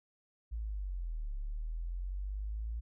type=linear two-way sweep; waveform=sine; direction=down then up; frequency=57.1 to 34.59 to 57.1 Hz; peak=-35 dBFS; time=0.51-2.81 s; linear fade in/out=20 ms; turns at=1.34 s; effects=none